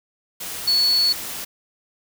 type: tone in noise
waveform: sine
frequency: 4413 Hz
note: C#8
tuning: 9 cents flat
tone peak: -15 dBFS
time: 0.67-1.13 s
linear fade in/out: 10 ms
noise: white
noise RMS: -31 dBFS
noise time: 0.4-1.45 s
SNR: +13 dB
effects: none